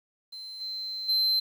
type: tone with level steps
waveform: sine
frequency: 4100 Hz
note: C8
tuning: 36 cents flat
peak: -38 / -32 / -19 dBFS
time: 0.32-1.4 s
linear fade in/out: 10 ms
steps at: 0.6 / 1.08 s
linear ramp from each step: 20 ms
effects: tanh soft clip ceiling -21 dBFS + 9-bit